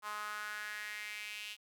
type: tone with high-pass filter sweep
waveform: sawtooth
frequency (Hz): 210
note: G#3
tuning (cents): +19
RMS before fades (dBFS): -43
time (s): 0.02-1.57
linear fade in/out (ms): 50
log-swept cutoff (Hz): 1100 to 2900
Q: 4.2
effects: 11-bit